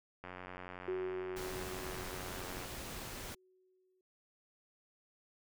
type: click train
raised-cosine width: 0.5 ms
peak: -31 dBFS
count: 220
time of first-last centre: 0.24-2.647 s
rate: 91 Hz
type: tone with exponential decay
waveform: sine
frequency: 371.3 Hz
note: F#4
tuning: 6 cents sharp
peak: -34 dBFS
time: 0.88-4.01 s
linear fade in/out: 2 ms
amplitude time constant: 680 ms
type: noise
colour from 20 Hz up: pink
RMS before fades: -45 dBFS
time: 1.36-3.35 s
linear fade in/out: 10 ms
effects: none